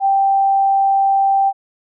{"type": "tone", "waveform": "sine", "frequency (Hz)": 784, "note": "G5", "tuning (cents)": 0, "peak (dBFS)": -11, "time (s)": [0, 1.53], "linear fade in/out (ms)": 50, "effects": []}